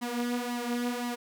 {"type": "tone with flanger", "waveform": "sawtooth", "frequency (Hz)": 241.9, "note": "B3", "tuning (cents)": -36, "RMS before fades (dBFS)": -32, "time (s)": [0.01, 1.16], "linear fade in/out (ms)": 20, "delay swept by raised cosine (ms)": [0.98, 4.78], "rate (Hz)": 1.9, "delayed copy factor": 0.65, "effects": []}